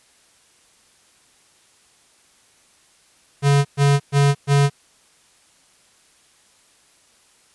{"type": "tone bursts", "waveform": "square", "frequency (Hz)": 141.5, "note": "C#3", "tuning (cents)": 36, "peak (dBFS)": -13, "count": 4, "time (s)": [3.42, 4.7], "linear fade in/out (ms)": 50, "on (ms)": 230, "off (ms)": 120, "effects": ["white hiss -56 dBFS RMS until 7.54 s", "resampled to 24000 Hz"]}